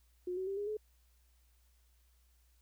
sine tone with pitch steps, 360 / 375.7 / 392.1 / 409.3 / 427.1 Hz, F#4 / F#4 / G4 / G#4 / G#4, -47 / +26 / 0 / -25 / +48 cents, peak -35 dBFS, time 0.27-0.77 s, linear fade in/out 5 ms, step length 100 ms, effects added 60 Hz sine -66 dBFS peak until 2.61 s + white hiss -75 dBFS RMS until 2.61 s

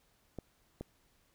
clicks, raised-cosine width 2 ms, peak -27 dBFS, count 2, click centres 0.387 / 0.81 s, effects pink hiss -71 dBFS RMS until 1.34 s

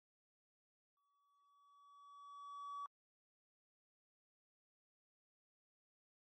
triangle tone with exponential growth, 1140 Hz, C#6, 48 cents sharp, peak -40 dBFS, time 0.97-2.86 s, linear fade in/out 1 ms, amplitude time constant 410 ms, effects tanh soft clip ceiling -40 dBFS + MP3 32 kbps

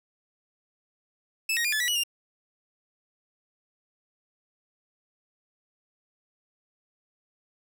sawtooth tone with pitch steps, 2622 / 1876 / 2416 / 1728 / 1946 / 2927 / 2803 Hz, E7 / A#6 / D7 / A6 / B6 / F#7 / F7, -10 / +11 / +48 / -32 / -26 / -19 / +6 cents, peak -21 dBFS, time 1.49-2.036 s, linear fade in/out 5 ms, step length 78 ms, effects none

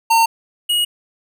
square tone pair in turn, 911 / 2892 Hz, A#5 / F#7, -40 / -40 cents, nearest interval octave + minor sixth, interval 2000 cents, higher second, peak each -11 / -15 dBFS, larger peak first, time 0.1-0.26 / 0.69-0.85 s, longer neither, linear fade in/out 10 ms, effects none

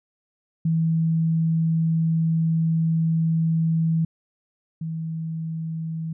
sine tone pair in turn, 162.7 / 161.67 Hz, E3 / E3, -22 / -33 cents, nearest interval unison, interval 11 cents, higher first, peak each -18 / -26 dBFS, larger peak first, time 0.65-4.05 / 4.81-6.13 s, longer first, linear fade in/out 5 ms, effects none

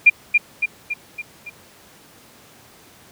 sine tone with echo, 2405 Hz, D7, 41 cents sharp, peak -5 dBFS, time 0.06-0.1 s, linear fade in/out 10 ms, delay 280 ms, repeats 5, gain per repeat -5 dB, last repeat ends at 1.5 s, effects pink hiss -48 dBFS RMS until 3.11 s + high-pass 100 Hz 12 dB/octave

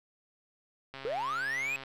click train, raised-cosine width 0.3 ms, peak -27 dBFS, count 122, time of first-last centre 0.94-1.836 s, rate 135 Hz
triangle linear sweep, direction up, 408.3 to 2562 Hz, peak -29 dBFS, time 1.05-1.76 s, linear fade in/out 0 ms
effects none

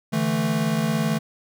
square chord, D suspended second, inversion none, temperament equal, 146.83 / 164.81 / 220 Hz, D3 / E3 / A3, 0 / 0 / 0 cents, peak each -28 / -26 / -24 dBFS, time 0.12-1.19 s, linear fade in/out 20 ms, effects none

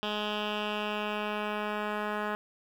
10% pulse tone with low-pass filter sweep, 210 Hz, G#3, 19 cents sharp, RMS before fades -33 dBFS, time 0.03-2.35 s, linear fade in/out 0 ms, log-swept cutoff 3300 to 1900 Hz, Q 3.3, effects 9-bit

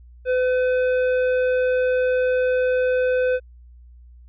triangle tone with hard clipping, 506 Hz, B4, 42 cents sharp, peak -19 dBFS, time 0.25-3.4 s, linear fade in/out 50 ms, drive 13 dB, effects added 60 Hz sine -43 dBFS peak until 4.28 s + resampled to 8000 Hz

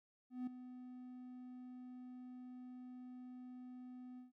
triangle tone with ADSR envelope, 250.9 Hz, B3, 28 cents sharp, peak -36 dBFS, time 0.3-4.32 s, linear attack 170 ms, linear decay 6 ms, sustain -12 dB, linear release 140 ms, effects none

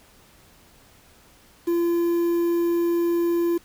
triangle tone with quantisation, 341.9 Hz, F4, 37 cents flat, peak -17 dBFS, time 1.67-3.58 s, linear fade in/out 10 ms, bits 7, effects pink hiss -54 dBFS RMS until 3.64 s

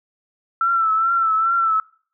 sine tone with vibrato, 1335 Hz, E6, 22 cents sharp, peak -15 dBFS, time 0.61-1.8 s, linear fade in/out 2 ms, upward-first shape triangle, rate 2.4 Hz, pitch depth 58 cents each way, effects noise-tail reverb RT60 0.5 s tail -23 dB re dry

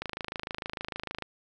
click train, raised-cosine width 0.3 ms, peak -18 dBFS, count 33, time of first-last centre 0.02-1.223 s, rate 26.6 Hz, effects none

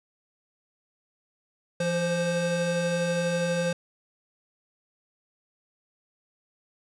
square tone pair together, 170.35 / 523.3 Hz, F3 / C5, -43 / 0 cents, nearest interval octave + perfect fifth, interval 1943 cents, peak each -29 / -27 dBFS, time 1.8-3.73 s, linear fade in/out 5 ms, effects resampled to 22050 Hz

